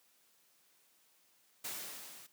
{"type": "noise with level ramp", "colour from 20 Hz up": "white", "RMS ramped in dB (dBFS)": [-40, -55], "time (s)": [1.64, 2.27], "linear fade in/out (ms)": 10, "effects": ["white hiss -70 dBFS RMS until 2.32 s", "high-pass 150 Hz 12 dB/octave"]}